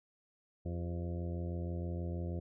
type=harmonic tone with a mistuned harmonic; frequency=86.3 Hz; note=F2; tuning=20 cents flat; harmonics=1 / 2 / 3 / 4 / 5 / 6 / 7 / 8; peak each=-37 / -42 / -50 / -46 / -53 / -50 / -53 / -56 dBFS; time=0.65-2.4 s; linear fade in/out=10 ms; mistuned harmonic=5; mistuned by=-66 cents; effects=none